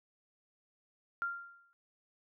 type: tone with exponential decay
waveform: sine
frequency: 1390 Hz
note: F6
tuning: 9 cents flat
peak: -30 dBFS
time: 1.22-1.73 s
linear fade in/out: 0 ms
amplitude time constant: 110 ms
effects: none